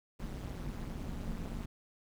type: noise with amplitude modulation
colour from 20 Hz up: brown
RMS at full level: -36 dBFS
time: 0.19-1.66 s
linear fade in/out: 10 ms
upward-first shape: sine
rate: 194 Hz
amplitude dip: 95%
effects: none